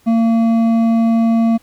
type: tone with hard clipping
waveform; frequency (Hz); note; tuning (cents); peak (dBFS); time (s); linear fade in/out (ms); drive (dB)
triangle; 228.1; A#3; -37; -12; 0.06-1.58; 20; 11
effects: pink hiss -53 dBFS RMS until 1.62 s